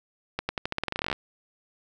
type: accelerating click train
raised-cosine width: 0.3 ms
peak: -12 dBFS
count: 18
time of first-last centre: 0.39-1.128 s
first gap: 100 ms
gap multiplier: 0.88
effects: none